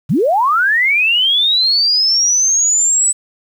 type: linear sweep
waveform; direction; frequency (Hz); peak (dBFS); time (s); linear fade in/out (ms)
sine; up; 104.4 to 8000; -10; 0.09-3.13; 20
effects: 7-bit